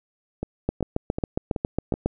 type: two click trains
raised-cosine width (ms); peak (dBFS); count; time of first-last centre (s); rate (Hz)
2; -9 / -14; 11 / 5; 0.69-2.06 / 0.43-1.939; 7.3 / 2.65
effects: none